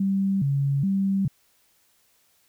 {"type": "tone with vibrato", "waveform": "sine", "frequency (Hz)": 164.81, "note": "E3", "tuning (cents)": 0, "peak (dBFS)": -20, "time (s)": [0, 1.28], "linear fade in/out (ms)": 5, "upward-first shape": "square", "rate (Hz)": 1.2, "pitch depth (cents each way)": 290, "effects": ["white hiss -64 dBFS RMS until 2.48 s"]}